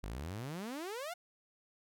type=exponential sweep; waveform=sawtooth; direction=up; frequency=46.25 to 736 Hz; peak=-36 dBFS; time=0.03-1.14 s; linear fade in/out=10 ms; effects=none